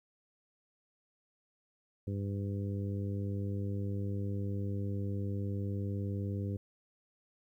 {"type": "harmonic tone", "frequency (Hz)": 99.8, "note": "G2", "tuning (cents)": 32, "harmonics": [1, 2, 3, 4, 5], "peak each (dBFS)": [-34, -40, -44, -46, -48], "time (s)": [2.07, 6.57], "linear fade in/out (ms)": 5, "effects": ["12-bit"]}